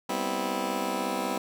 15% pulse chord, C major seventh, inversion second, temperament just, 196.22 / 245.3 / 261.6 / 327 Hz, G3 / B3 / C4 / E4, +2 / -12 / 0 / -14 cents, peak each -28 dBFS, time 0.09-1.38 s, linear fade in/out 5 ms, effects none

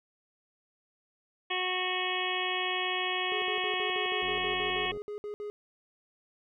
harmonic tone, 367.2 Hz, F#4, 13 cents flat, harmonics 1 / 2 / 3 / 5 / 6 / 7 / 8 / 9, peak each -37 / -37 / -37 / -37 / -37 / -37 / -37 / -37 dBFS, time 1.5-4.92 s, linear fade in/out 10 ms
triangle tone bursts, 415.8 Hz, G#4, 2 cents sharp, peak -33 dBFS, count 14, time 3.32-5.5 s, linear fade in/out 0 ms, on 100 ms, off 60 ms
click train, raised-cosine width 2 ms, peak -34 dBFS, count 70, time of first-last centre 4.23-4.973 s, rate 92.9 Hz
effects none

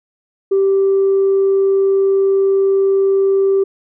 sine tone, 390 Hz, G4, 9 cents flat, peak -9 dBFS, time 0.51-3.64 s, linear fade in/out 10 ms, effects tanh soft clip ceiling -7 dBFS

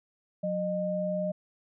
sine tone pair together, 182.1 / 612.5 Hz, F#3 / D#5, -27 / -27 cents, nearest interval octave + major sixth, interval 2100 cents, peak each -32 / -29 dBFS, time 0.43-1.32 s, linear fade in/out 10 ms, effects none

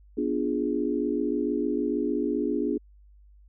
sine chord, B diminished seventh, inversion none, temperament equal, 246.9 / 293.7 / 349.2 / 415.3 Hz, B3 / D4 / F4 / Ab4, 0 / 0 / 0 / 0 cents, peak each -30 / -28 / -31 / -30 dBFS, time 0.17-2.78 s, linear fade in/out 10 ms, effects added 50 Hz sine -51 dBFS peak until 3.48 s

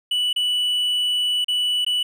triangle tone with dropouts, 2960 Hz, F#7, in tune, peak -17 dBFS, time 0.11-2.03 s, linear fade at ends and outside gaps 5 ms, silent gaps 0.33-0.361 / 1.445-1.482 / 1.848-1.864 s, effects none

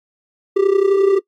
triangle tone with amplitude modulation, 392 Hz, G4, in tune, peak -6 dBFS, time 0.56-1.19 s, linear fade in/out 10 ms, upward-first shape sine, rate 31.4 Hz, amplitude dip 85%, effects noise-tail reverb RT60 0.1 s tail -22 dB re dry + AAC 32 kbps

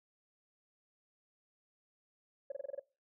sine tone bursts, 554.4 Hz, C#5, in tune, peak -35 dBFS, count 7, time 2.5-2.796 s, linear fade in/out 5 ms, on 20 ms, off 26 ms, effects noise-tail reverb RT60 0.3 s tail -22 dB re dry + tanh soft clip ceiling -32 dBFS

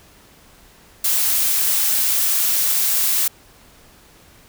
blue noise, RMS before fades -18 dBFS, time 1.04-3.28 s, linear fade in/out 5 ms, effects pink hiss -49 dBFS RMS until 4.48 s

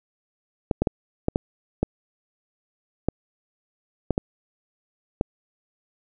clicks, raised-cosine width 2 ms, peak -7 dBFS, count 10, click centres 0.712 / 0.82 / 0.872 / 1.284 / 1.359 / 1.83 / 3.086 / 4.107 / 4.179 / 5.211 s, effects none

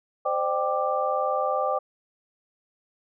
sine tone cluster, 521 / 601 / 784 / 1180 Hz, C5 / D5 / G5 / D6, -7 / +40 / 0 / +8 cents, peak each -28 dBFS, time 0.25-1.79 s, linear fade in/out 10 ms, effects none

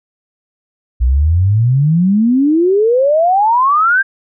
sine exponential sweep, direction up, 58.27 to 1619 Hz, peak -8 dBFS, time 1-4.03 s, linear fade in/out 20 ms, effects none

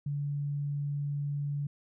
sine tone, 143.8 Hz, D3, 36 cents flat, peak -30 dBFS, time 0.06-1.67 s, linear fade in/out 5 ms, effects none

